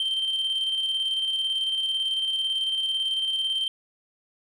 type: tone with tremolo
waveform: sine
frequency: 3130 Hz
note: G7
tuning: 3 cents flat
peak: -20 dBFS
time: 0-3.68 s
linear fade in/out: 2 ms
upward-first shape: square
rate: 18 Hz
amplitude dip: 40%
effects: tanh soft clip ceiling -21 dBFS